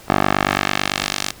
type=tone with band-pass filter sweep; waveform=10% pulse; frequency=49 Hz; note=G1; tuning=in tune; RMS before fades=-20 dBFS; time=0.08-1.32 s; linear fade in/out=20 ms; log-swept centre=900 to 5900 Hz; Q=0.8; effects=pink hiss -43 dBFS RMS until 1.4 s